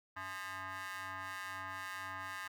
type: ring-modulated tone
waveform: 20% pulse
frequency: 189.2 Hz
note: F#3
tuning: 39 cents sharp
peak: -34 dBFS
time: 0.16-2.48 s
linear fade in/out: 10 ms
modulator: 1420 Hz
effects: none